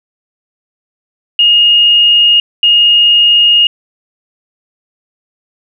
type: tone bursts at uneven times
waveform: sine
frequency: 2854 Hz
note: F7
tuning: 37 cents sharp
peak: -4 dBFS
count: 2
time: 1.39-2.4 / 2.63-3.67 s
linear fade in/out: 2 ms
effects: none